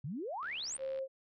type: exponential sweep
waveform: sine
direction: up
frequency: 123.6 to 9397 Hz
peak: -37 dBFS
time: 0.04-0.77 s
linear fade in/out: 5 ms
type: click train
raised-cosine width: 0.3 ms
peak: -39 dBFS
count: 41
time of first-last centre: 0.43-0.989 s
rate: 71.6 Hz
type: tone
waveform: sine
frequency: 533 Hz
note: C5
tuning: 32 cents sharp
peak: -35 dBFS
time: 0.78-1.08 s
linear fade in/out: 50 ms
effects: none